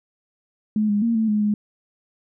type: tone with pitch steps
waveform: sine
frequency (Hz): 213.6 / 205.7 / 231.4 / 221.5 / 210.7 / 208.9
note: G#3 / G#3 / A#3 / A3 / G#3 / G#3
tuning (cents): +49 / -16 / -13 / +12 / +25 / +10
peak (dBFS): -17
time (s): 0.76-1.54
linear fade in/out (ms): 2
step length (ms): 130
effects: none